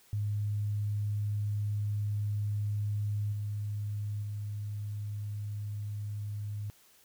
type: tone with level steps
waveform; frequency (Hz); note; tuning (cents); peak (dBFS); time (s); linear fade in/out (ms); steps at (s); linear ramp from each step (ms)
sine; 103.83; G#2; 0; -29 / -32 / -34; 0.13-6.7; 0; 3.32 / 4.22; 10
effects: white hiss -62 dBFS RMS until 7.04 s